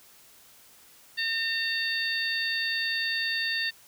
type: harmonic tone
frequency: 910 Hz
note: A#5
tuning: 42 cents flat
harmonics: 2 / 3 / 4 / 5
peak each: -29 / -34 / -34 / -32 dBFS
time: 1.17-3.71 s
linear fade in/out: 20 ms
effects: white hiss -55 dBFS RMS until 3.87 s